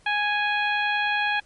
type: harmonic tone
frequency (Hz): 830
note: G#5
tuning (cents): -1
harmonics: 1 / 2 / 3 / 4 / 5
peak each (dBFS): -26 / -25 / -27 / -32 / -41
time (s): 0.06-1.4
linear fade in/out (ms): 5
effects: pink hiss -58 dBFS RMS until 1.45 s + MP3 48 kbps